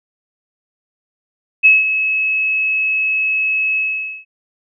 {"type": "tone with ADSR envelope", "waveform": "sine", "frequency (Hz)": 2580, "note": "E7", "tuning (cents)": -38, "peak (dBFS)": -4, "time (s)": [1.63, 4.25], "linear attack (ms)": 25, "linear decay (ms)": 180, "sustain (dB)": -10, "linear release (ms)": 480, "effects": []}